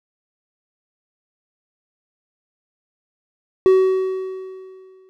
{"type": "tone with exponential decay", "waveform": "triangle", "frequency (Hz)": 377.1, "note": "F#4", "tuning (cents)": 33, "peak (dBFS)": -6, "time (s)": [3.66, 5.09], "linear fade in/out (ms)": 0, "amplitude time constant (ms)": 310, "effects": []}